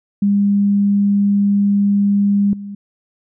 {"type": "tone with level steps", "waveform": "sine", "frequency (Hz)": 201.6, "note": "G3", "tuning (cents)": 49, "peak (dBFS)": [-11, -26], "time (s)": [0.22, 2.75], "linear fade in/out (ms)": 5, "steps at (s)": 2.53, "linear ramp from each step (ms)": 2, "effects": []}